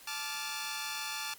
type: chord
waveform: 10% pulse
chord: D minor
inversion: second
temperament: equal with one note detuned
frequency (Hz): 869.4 / 1174.7 / 1396.9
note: A5 / D6 / F6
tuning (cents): -21 / 0 / 0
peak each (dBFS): -31 / -32 / -33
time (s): 0.07-1.34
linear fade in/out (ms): 5
effects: white hiss -54 dBFS RMS until 1.38 s + MP3 96 kbps